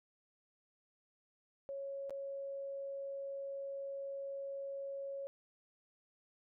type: tone with dropouts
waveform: sine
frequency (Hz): 552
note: C#5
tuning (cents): -7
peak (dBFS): -40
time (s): 1.69-5.27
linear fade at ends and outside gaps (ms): 0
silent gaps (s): 2.096-2.106
effects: none